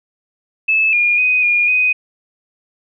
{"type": "tone with pitch steps", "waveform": "sine", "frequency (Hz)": [2611, 2424, 2500, 2427, 2500], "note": ["E7", "D#7", "D#7", "D#7", "D#7"], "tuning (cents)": [-17, -46, 8, -44, 8], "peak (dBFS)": -11, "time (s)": [0.68, 1.93], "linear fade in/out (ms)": 10, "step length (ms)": 250, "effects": []}